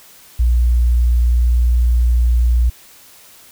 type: tone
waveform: sine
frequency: 59.8 Hz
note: A#1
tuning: 45 cents sharp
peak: -10 dBFS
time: 0.39-2.7 s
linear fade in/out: 10 ms
effects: white hiss -44 dBFS RMS until 3.51 s